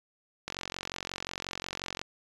click train, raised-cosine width 0.2 ms, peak -17 dBFS, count 71, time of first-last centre 0.48-2.015 s, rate 45.6 Hz, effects resampled to 24000 Hz

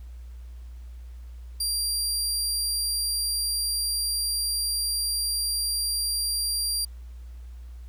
25% pulse tone, 4750 Hz, D8, 19 cents sharp, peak -20 dBFS, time 1.6-6.85 s, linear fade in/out 5 ms, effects added 60 Hz sine -38 dBFS peak until 7.88 s + pink hiss -62 dBFS RMS until 7.88 s

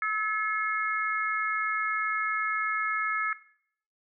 sine tone cluster, 1296 / 1711 / 2159 Hz, E6 / A6 / C#7, -30 / -49 / -46 cents, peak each -29 / -30 / -32 dBFS, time 0.02-3.33 s, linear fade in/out 2 ms, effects noise-tail reverb RT60 0.6 s tail -17 dB re dry

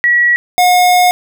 sine / square tone pair in turn, 1926 / 721.4 Hz, B6 / F#5, -44 / -44 cents, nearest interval octave + perfect fourth, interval 1700 cents, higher first, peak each -7 dBFS, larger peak neither, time 0.04-0.36 / 0.58-1.11 s, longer second, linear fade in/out 0 ms, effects none

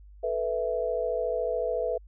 sine chord, A suspended second, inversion none, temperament equal, 440 / 493.9 / 659.3 Hz, A4 / B4 / E5, 0 / 0 / 0 cents, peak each -32 / -29 / -30 dBFS, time 0.23-1.98 s, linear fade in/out 10 ms, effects added 50 Hz sine -47 dBFS peak until 2.07 s

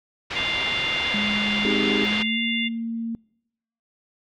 white low-pass noise, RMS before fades -30 dBFS, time 0.3-2.23 s, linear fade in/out 10 ms, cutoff 3700 Hz, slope 24 dB/octave
harmonic tone, 698.5 Hz, F5, in tune, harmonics 3 / 4 / 5, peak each -27 / -28 / -29 dBFS, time 0.35-2.69 s, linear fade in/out 20 ms
sine tone with pitch glide, 207.7 to 229.1 Hz, G#3 to A#3, 0 to -30 cents, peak -25 dBFS, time 1.14-3.15 s, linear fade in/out 0 ms, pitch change +170 cents, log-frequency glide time 2.07-2.4 s
sine chord, Ab major seventh, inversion first, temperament just, 259.6 / 311.5 / 389.3 / 415.3 Hz, C4 / Eb4 / G4 / Ab4, -13 / +2 / -12 / 0 cents, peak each -28 dBFS, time 1.65-2.05 s, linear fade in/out 0 ms
effects noise-tail reverb RT60 0.8 s tail -26 dB re dry

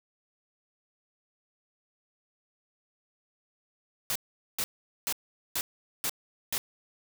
white noise bursts, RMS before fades -30 dBFS, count 6, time 4.1-6.58 s, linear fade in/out 0 ms, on 55 ms, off 430 ms, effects none

